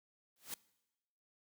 white noise with exponential growth, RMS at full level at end -39 dBFS, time 0.36-0.54 s, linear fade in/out 2 ms, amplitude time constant 37 ms, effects noise-tail reverb RT60 1.0 s tail -22 dB re dry + high-pass 100 Hz 12 dB/octave

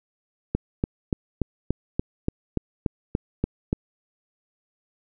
click train, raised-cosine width 3 ms, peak -9 dBFS, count 12, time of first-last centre 0.55-3.729 s, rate 3.46 Hz, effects none

